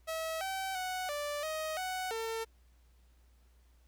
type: tone with pitch steps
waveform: sawtooth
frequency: 645 / 768 / 740 / 586 / 628 / 743 / 450.7 Hz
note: E5 / G5 / F#5 / D5 / D#5 / F#5 / A4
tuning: -38 / -36 / 0 / -4 / +16 / +7 / +42 cents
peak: -31 dBFS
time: 0.07-2.45 s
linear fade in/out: 20 ms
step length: 340 ms
effects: added 60 Hz sine -61 dBFS peak until 3.87 s + pink hiss -73 dBFS RMS until 3.87 s